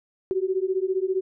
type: beating tone pair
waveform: sine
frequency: 370 / 385 Hz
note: F#4 / G4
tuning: 0 / -31 cents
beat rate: 15 Hz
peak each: -25 dBFS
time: 0.31-1.21 s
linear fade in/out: 0 ms
effects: none